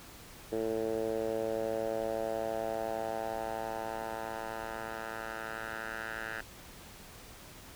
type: tone with band-pass filter sweep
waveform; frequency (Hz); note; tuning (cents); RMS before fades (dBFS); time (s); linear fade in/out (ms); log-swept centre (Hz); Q
10% pulse; 111.5; A2; +23; -36; 0.52-6.41; 5; 420 to 1600; 2.7
effects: pink hiss -51 dBFS RMS until 7.75 s